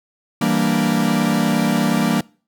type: chord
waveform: 45% pulse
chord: E half-diminished seventh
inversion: none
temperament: equal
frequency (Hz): 164.81 / 196 / 233.1 / 293.7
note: E3 / G3 / Bb3 / D4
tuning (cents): 0 / 0 / 0 / 0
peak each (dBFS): -23 / -21 / -19 / -23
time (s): 0.41-2.21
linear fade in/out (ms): 5
effects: noise-tail reverb RT60 0.4 s tail -24 dB re dry